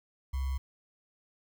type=tone with sample-and-hold; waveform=sine; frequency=66.5 Hz; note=C2; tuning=29 cents sharp; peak=-29 dBFS; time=0.33-0.58 s; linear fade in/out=10 ms; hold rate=1050 Hz; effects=none